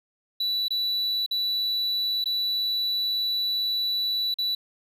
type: tone with dropouts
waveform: triangle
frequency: 3951 Hz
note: B7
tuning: in tune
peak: -22 dBFS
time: 0.4-4.55 s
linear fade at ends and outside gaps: 5 ms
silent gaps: 0.683-0.705 / 1.263-1.31 / 2.242-2.257 / 4.342-4.385 s
effects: none